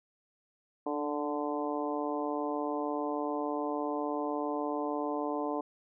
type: harmonic tone with a mistuned harmonic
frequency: 146.83 Hz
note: D3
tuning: in tune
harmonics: 2 / 3 / 4 / 5 / 6 / 7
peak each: -35 / -37 / -38 / -39 / -40 / -40 dBFS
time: 0.86-5.61 s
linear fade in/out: 5 ms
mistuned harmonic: 2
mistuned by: +20 cents
effects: none